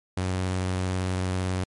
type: tone with vibrato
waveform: sawtooth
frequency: 92.5 Hz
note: F#2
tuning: in tune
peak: -21 dBFS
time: 0.17-1.64 s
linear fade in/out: 5 ms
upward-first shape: square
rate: 18 Hz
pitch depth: 17 cents each way
effects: MP3 48 kbps